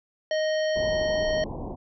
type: harmonic tone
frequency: 622.3 Hz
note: D#5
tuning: in tune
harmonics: 1 / 3 / 5 / 7 / 9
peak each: -23 / -33 / -37 / -40 / -42 dBFS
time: 0.31-1.44 s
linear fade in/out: 2 ms
type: low-pass noise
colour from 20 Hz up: pink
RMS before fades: -34 dBFS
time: 0.75-1.76 s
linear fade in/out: 20 ms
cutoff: 1000 Hz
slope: 96 dB/octave
effects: none